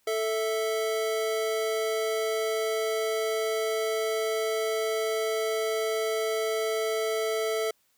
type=tone pair together; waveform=square; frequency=440 / 658.8 Hz; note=A4 / E5; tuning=0 / -1 cents; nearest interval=perfect fifth; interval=699 cents; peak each=-28 / -32 dBFS; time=0.07-7.71 s; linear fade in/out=5 ms; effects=white hiss -69 dBFS RMS until 7.97 s